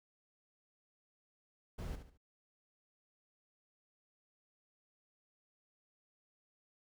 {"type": "noise with echo", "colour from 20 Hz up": "brown", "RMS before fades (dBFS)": -42, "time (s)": [1.78, 1.96], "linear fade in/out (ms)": 10, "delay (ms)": 72, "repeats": 3, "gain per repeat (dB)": -9, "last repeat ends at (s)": 2.176, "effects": []}